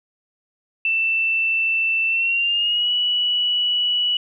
sine tone with pitch glide, 2667 to 2942 Hz, E7 to F#7, +20 to -11 cents, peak -17 dBFS, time 0.85-4.17 s, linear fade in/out 2 ms, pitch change +169 cents, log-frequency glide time 2.08-2.92 s, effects none

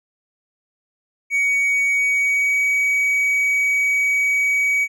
triangle tone with pitch glide, 2248 to 2265 Hz, C#7 to C#7, +24 to +37 cents, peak -14 dBFS, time 1.3-4.88 s, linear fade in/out 50 ms, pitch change +13 cents, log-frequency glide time 1.99-2.59 s, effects none

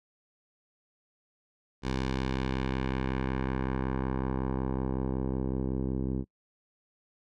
10% pulse tone with low-pass filter sweep, 65.41 Hz, C2, in tune, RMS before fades -31 dBFS, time 1.82-6.25 s, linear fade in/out 50 ms, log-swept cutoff 5300 to 330 Hz, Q 0.99, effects noise-tail reverb RT60 0.1 s tail -24 dB re dry

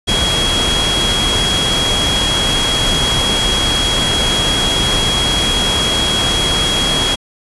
sine tone in noise, 3300 Hz, G#7, 12 cents flat, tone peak -15 dBFS, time 0.07-7.16 s, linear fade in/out 20 ms, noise pink, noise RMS -17 dBFS, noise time 0.07-7.16 s, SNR -1 dB, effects resampled to 24000 Hz

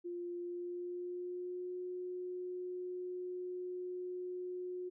sine tone with pitch glide, 349.9 to 362 Hz, F4 to F#4, +3 to -38 cents, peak -39 dBFS, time 0.04-4.9 s, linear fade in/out 20 ms, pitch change +59 cents, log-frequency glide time 0.39-1.77 s, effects none

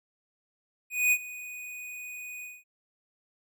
square tone with ADSR envelope, 2481 Hz, D#7, 6 cents flat, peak -20 dBFS, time 0.9-2.64 s, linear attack 220 ms, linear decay 57 ms, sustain -19 dB, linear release 210 ms, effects none

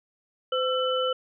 sine tone cluster, 512 / 1341 / 3004 Hz, C5 / E6 / F#7, -38 / +29 / +26 cents, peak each -25 / -29 / -30 dBFS, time 0.52-1.13 s, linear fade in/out 5 ms, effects none

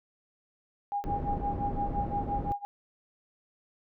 sine tone with tremolo, 812 Hz, G#5, 39 cents flat, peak -27 dBFS, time 0.92-2.65 s, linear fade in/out 0 ms, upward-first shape sine, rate 5.8 Hz, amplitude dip 95%
pink low-pass noise, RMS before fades -34 dBFS, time 1.04-2.52 s, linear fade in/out 0 ms, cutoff 460 Hz, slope 12 dB/octave
effects none

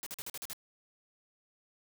white noise bursts, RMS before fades -41 dBFS, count 7, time 0.03-0.532 s, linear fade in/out 0 ms, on 34 ms, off 44 ms, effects none

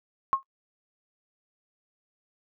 sine tone with exponential decay, 1077 Hz, C6, 50 cents sharp, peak -16 dBFS, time 0.33-0.43 s, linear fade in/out 0 ms, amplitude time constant 20 ms, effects noise-tail reverb RT60 0.1 s tail -18 dB re dry

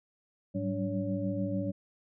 sine tone cluster, 105.6 / 188 / 194.8 / 288.4 / 563 Hz, G#2 / F#3 / G3 / D4 / C#5, +29 / +28 / -11 / -31 / +27 cents, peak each -36 / -36 / -36 / -35 / -37 dBFS, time 0.54-1.72 s, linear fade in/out 20 ms, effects none

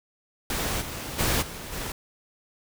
pink noise with level steps, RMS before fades -28 / -35 / -24 / -38 / -33 dBFS, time 0.5-1.92 s, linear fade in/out 2 ms, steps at 0.8 / 1.18 / 1.41 / 1.72 s, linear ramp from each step 20 ms, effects none

